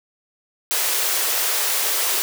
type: high-pass noise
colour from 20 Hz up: white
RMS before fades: -21 dBFS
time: 0.71-2.22 s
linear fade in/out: 0 ms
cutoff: 340 Hz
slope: 96 dB/octave
effects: none